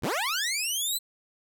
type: linear sweep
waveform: 15% pulse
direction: up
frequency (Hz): 34.07 to 4099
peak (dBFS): -20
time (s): 0.02-0.99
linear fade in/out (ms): 20
effects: none